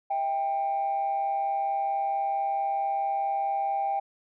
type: tone pair together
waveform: sine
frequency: 647.5 / 792 Hz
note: E5 / G5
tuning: -31 / +18 cents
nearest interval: minor third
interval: 349 cents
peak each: -33 / -24 dBFS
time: 0.1-4 s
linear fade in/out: 10 ms
effects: tanh soft clip ceiling -21 dBFS